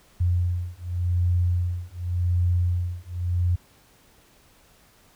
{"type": "beating tone pair", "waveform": "sine", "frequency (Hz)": [87.9, 88.78], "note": ["F2", "F2"], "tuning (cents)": [12, 29], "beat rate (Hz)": 0.88, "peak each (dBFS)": -24, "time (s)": [0.2, 3.56], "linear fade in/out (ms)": 10, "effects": ["pink hiss -57 dBFS RMS until 5.15 s"]}